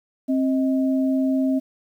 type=tone pair together; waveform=sine; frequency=265.1 / 630.5 Hz; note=C4 / D#5; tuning=+23 / +23 cents; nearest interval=octave + minor third; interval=1500 cents; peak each=-18 / -28 dBFS; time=0.28-1.6 s; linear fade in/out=20 ms; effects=9-bit